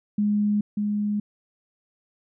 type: tone pair in turn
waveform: sine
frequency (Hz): 207.7 / 207.7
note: G#3 / G#3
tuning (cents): 0 / 0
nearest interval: unison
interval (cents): 0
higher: neither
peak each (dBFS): -19 / -22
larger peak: first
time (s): 0.18-0.61 / 0.77-1.2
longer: neither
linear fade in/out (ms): 5
effects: none